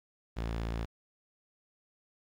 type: tone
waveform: sawtooth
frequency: 56.5 Hz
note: A1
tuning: 47 cents sharp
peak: -29 dBFS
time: 0.36-0.86 s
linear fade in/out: 20 ms
effects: low-pass 5000 Hz 12 dB/octave + 10-bit